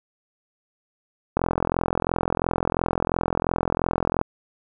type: click train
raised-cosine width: 1 ms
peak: -7 dBFS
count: 123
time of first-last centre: 1.37-4.214 s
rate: 42.9 Hz
effects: none